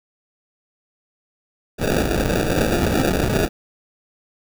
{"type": "noise with sample-and-hold", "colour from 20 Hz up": "white", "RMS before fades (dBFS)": -19, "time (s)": [1.78, 3.49], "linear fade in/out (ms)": 50, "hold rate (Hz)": 1050, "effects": []}